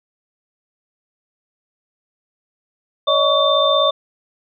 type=tone cluster; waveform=sine; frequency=566 / 622 / 1128 / 3580 Hz; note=C#5 / D#5 / C#6 / A7; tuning=+36 / -1 / +30 / +29 cents; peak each=-18 dBFS; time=3.07-3.91 s; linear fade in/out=10 ms; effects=none